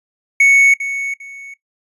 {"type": "tone with echo", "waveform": "triangle", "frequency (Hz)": 2217, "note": "C#7", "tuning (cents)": 0, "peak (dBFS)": -5, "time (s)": [0.4, 0.74], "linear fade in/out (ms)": 5, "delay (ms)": 400, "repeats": 2, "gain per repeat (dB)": -12, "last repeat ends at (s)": 1.54, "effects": ["noise-tail reverb RT60 0.1 s tail -17 dB re dry", "resampled to 32000 Hz"]}